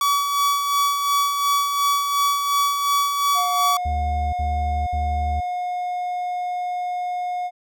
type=tone with tremolo; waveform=45% pulse; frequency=1139 Hz; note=C#6; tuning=47 cents sharp; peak=-16 dBFS; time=0.01-3.77 s; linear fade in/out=2 ms; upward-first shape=sine; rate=2.8 Hz; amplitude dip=45%
type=tone; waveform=triangle; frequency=719 Hz; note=F#5; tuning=50 cents flat; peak=-21 dBFS; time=3.34-7.51 s; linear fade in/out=50 ms
type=tone bursts; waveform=triangle; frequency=74 Hz; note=D2; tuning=14 cents sharp; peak=-20 dBFS; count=3; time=3.85-5.406 s; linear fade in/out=10 ms; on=480 ms; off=58 ms
effects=none